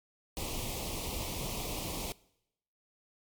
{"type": "band-stop noise", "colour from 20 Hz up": "pink", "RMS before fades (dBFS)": -37, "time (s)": [0.37, 2.12], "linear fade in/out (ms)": 0, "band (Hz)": [1100, 2200], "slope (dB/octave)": 48, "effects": ["noise-tail reverb RT60 0.8 s tail -22 dB re dry", "MP3 96 kbps"]}